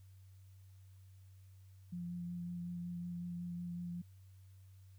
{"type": "tone with vibrato", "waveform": "sine", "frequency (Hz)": 174.61, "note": "F3", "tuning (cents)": 0, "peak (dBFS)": -40, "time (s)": [1.92, 4.02], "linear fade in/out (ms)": 10, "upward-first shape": "sine", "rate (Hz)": 5.4, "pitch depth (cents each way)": 14, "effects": ["added 95 Hz sine -56 dBFS peak until 4.98 s", "white hiss -75 dBFS RMS until 4.98 s"]}